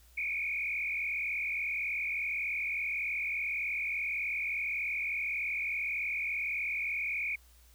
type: tone with frequency modulation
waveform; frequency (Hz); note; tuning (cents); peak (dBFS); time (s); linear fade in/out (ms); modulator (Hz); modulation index
sine; 2327; D7; -17; -31; 0.17-7.36; 10; 41.7; 3.3
effects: added 60 Hz sine -58 dBFS peak until 7.74 s + white hiss -64 dBFS RMS until 7.74 s